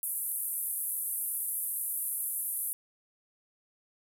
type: band-pass noise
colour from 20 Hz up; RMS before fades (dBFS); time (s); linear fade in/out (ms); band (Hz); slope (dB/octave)
white; -34; 0.03-2.73; 0; 9900 to 13000; 48
effects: none